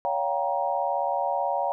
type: chord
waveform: sine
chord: G half-diminished seventh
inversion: second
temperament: just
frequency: 564.5 / 705.6 / 784 / 940.8 Hz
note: Db5 / F5 / G5 / Bb5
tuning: +31 / +18 / 0 / +16 cents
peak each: -29 dBFS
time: 0.05-1.72 s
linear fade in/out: 0 ms
effects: none